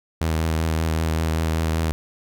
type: tone with vibrato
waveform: sawtooth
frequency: 80.4 Hz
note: E2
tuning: 43 cents flat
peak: -16 dBFS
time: 0.21-1.92 s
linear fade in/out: 0 ms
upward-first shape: triangle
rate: 5.2 Hz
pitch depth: 27 cents each way
effects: none